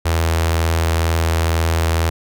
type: tone with notch filter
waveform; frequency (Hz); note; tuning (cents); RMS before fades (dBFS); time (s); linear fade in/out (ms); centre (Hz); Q
sawtooth; 82.1; E2; -6; -17; 0.05-2.1; 10; 200; 0.75
effects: none